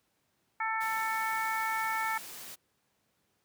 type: harmonic tone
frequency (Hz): 443.7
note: A4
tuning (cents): +14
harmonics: 2 / 3 / 4 / 5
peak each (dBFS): -33 / -35 / -36 / -37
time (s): 0.6-2.18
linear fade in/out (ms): 5
type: noise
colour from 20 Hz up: white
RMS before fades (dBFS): -45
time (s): 0.8-2.56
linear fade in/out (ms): 20
effects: pink hiss -75 dBFS RMS until 3.44 s + high-pass 100 Hz 12 dB/octave